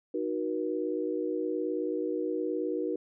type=chord; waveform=sine; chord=D# minor; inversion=none; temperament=equal with one note detuned; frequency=311.1 / 370 / 478.4 Hz; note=D#4 / F#4 / A#4; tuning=0 / 0 / +45 cents; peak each=-33 dBFS; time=0.14-2.96 s; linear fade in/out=5 ms; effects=none